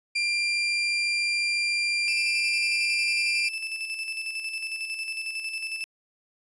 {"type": "tone", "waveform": "30% pulse", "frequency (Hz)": 2382, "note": "D7", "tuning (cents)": 24, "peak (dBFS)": -21, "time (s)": [0.15, 3.49], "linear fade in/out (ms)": 10}
{"type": "tone with tremolo", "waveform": "35% pulse", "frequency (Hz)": 2637, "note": "E7", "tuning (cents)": 0, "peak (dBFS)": -27, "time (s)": [2.08, 5.84], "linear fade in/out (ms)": 0, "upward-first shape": "square", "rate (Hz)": 11, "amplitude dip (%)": 45}
{"effects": ["resampled to 24000 Hz"]}